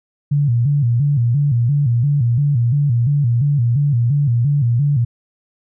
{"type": "tone with vibrato", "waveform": "sine", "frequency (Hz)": 130.81, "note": "C3", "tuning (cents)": 0, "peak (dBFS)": -12, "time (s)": [0.31, 5.05], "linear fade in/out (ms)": 10, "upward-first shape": "square", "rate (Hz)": 2.9, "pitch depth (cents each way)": 170, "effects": []}